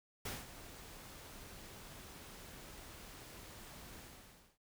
pink noise with ADSR envelope, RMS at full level -41 dBFS, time 0.25-4.58 s, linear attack 7 ms, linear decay 190 ms, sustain -12 dB, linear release 610 ms, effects none

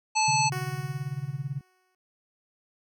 harmonic tone, 870 Hz, A5, 20 cents flat, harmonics 1 / 3 / 5 / 7 / 9, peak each -23 / -28 / -30 / -31 / -33 dBFS, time 0.15-0.5 s, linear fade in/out 20 ms
sine tone with tremolo, 138.59 Hz, C#3, in tune, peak -26 dBFS, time 0.28-1.61 s, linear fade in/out 2 ms, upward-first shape sine, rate 18 Hz, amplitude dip 95%
10% pulse tone with exponential decay, 370 Hz, F#4, in tune, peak -23 dBFS, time 0.52-1.95 s, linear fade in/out 2 ms, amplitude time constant 310 ms
effects none

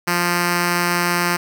5% pulse tone with notch filter, 174.8 Hz, F3, 2 cents sharp, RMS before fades -19 dBFS, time 0.07-1.37 s, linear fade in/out 10 ms, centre 590 Hz, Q 1.7, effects none

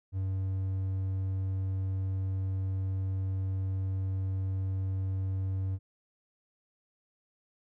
triangle tone, 95.3 Hz, G2, 48 cents flat, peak -27 dBFS, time 0.12-5.79 s, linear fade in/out 50 ms, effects none

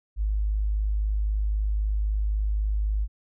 sine tone, 51.91 Hz, G#1, in tune, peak -22 dBFS, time 0.16-3.08 s, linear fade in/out 50 ms, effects none

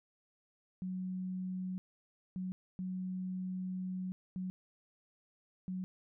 sine tone bursts at uneven times, 185 Hz, F#3, in tune, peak -36 dBFS, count 5, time 0.82-1.78 / 2.36-2.52 / 2.79-4.12 / 4.36-4.5 / 5.68-5.84 s, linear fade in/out 0 ms, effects none

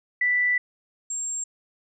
sine tone pair in turn, 1975.5 / 7458 Hz, B6 / A#8, 0 / 0 cents, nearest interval octave + major seventh, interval 2300 cents, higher second, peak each -19 / -27 dBFS, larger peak first, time 0.21-0.58 / 1.1-1.44 s, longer first, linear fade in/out 5 ms, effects none

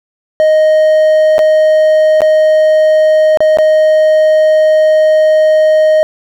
triangle tone with dropouts, 622.3 Hz, D#5, in tune, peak -3 dBFS, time 0.4-6.03 s, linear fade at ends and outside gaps 0 ms, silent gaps 1.382-1.391 / 2.206-2.218 / 3.373-3.405 / 3.572-3.586 s, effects none

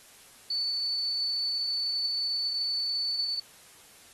sine tone, 4484 Hz, C#8, 19 cents sharp, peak -27 dBFS, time 0.5-3.4 s, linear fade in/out 5 ms, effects white hiss -54 dBFS RMS until 4.13 s + AAC 32 kbps

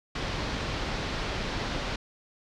pink low-pass noise, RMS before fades -32 dBFS, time 0.15-1.96 s, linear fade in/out 5 ms, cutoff 5000 Hz, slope 24 dB/octave, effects none

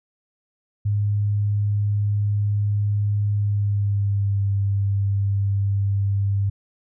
sine tone with pitch glide, 103 to 99.49 Hz, G#2 to G2, -14 to +26 cents, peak -18 dBFS, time 0.85-6.5 s, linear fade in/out 10 ms, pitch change -60 cents, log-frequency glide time 3.35-4.41 s, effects none

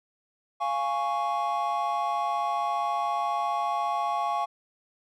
triangle chord, Db major, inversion first, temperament equal with one note detuned, 696 / 830.6 / 1108.7 Hz, F5 / Ab5 / Db6, -6 / 0 / 0 cents, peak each -28 / -27 / -27 dBFS, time 0.6-4.46 s, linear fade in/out 20 ms, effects tanh soft clip ceiling -16 dBFS

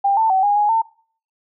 sine tone with pitch steps, 796 / 890 / 761 / 819 / 831 / 900 Hz, G5 / A5 / F#5 / G#5 / G#5 / A5, +26 / +20 / +48 / -24 / +1 / +39 cents, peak -13 dBFS, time 0.04-0.82 s, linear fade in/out 10 ms, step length 130 ms, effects noise-tail reverb RT60 0.5 s tail -23 dB re dry

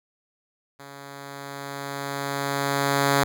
5% pulse tone with level ramp, 140 Hz, C#3, 18 cents sharp, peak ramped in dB -30 to -6 dBFS, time 0.79-3.24 s, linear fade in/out 10 ms, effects none

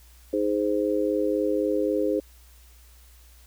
sine chord, Ab major, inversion second, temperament just, 311.5 / 415.3 / 519.1 Hz, Eb4 / Ab4 / C5, +2 / 0 / -14 cents, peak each -26 dBFS, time 0.33-2.2 s, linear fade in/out 5 ms, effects added 60 Hz sine -50 dBFS peak until 3.46 s + white hiss -57 dBFS RMS until 3.46 s

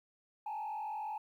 sine tone with frequency modulation, 854 Hz, G#5, 48 cents sharp, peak -35 dBFS, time 0.46-1.18 s, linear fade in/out 5 ms, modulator 46.1 Hz, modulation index 0.89, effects tanh soft clip ceiling -35 dBFS + 12-bit

